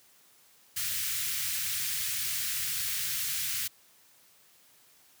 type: band-stop noise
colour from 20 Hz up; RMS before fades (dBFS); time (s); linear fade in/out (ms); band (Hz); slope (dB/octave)
white; -32; 0.76-3.68; 10; 140 to 1600; 24
effects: white hiss -61 dBFS RMS until 5.2 s + high-pass 80 Hz 12 dB/octave